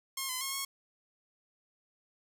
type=tone with pitch steps; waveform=5% pulse; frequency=1073 / 1021 / 1082 / 1094 Hz; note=C6 / C6 / C#6 / C#6; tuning=+43 / -43 / -42 / -23 cents; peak=-22 dBFS; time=0.17-0.65 s; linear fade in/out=5 ms; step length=120 ms; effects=none